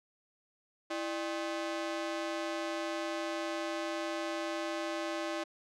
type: ring-modulated tone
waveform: sawtooth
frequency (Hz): 466.2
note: A#4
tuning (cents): 0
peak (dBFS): -27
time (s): 0.9-5.44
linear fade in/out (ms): 10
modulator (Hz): 134
effects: low-pass 6000 Hz 12 dB/octave